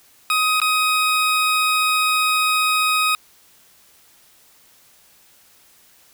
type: tone with dropouts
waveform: 20% pulse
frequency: 1257 Hz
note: D#6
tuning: 17 cents sharp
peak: -11 dBFS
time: 0.3-3.15 s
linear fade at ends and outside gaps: 1 ms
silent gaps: 0.601-0.616 s
effects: white hiss -53 dBFS RMS until 6.13 s